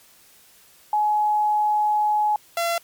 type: tone pair in turn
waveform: sine / sawtooth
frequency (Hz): 844 / 680.2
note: G#5 / F5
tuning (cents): +28 / -46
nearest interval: major third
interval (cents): 374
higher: first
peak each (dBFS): -17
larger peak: neither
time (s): 0.93-2.36 / 2.57-2.78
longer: first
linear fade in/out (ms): 2
effects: white hiss -53 dBFS RMS until 2.83 s + MP3 96 kbps